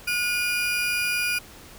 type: tone pair together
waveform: 35% pulse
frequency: 1443 / 2435 Hz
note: F#6 / D#7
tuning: -44 / -38 cents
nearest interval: major sixth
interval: 906 cents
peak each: -27 / -22 dBFS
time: 0.07-1.39 s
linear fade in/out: 10 ms
effects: pink hiss -46 dBFS RMS until 1.78 s